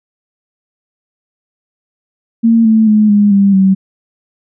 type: tone with pitch steps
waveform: sine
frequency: 228.5 / 220.6 / 213 / 205.6 / 198.46 / 191.59 Hz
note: A#3 / A3 / G#3 / G#3 / G3 / G3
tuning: -34 / +5 / +44 / -17 / +22 / -39 cents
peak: -5 dBFS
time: 2.43-3.75 s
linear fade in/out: 20 ms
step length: 220 ms
effects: none